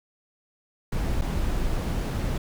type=noise with dropouts; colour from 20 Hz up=brown; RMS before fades=-26 dBFS; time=0.92-2.38 s; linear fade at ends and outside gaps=5 ms; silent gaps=1.213-1.218 s; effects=none